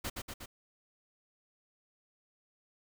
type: noise with echo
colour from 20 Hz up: pink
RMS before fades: -37 dBFS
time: 0.04-0.1 s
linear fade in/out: 10 ms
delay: 120 ms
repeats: 3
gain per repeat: -3 dB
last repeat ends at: 0.46 s
effects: none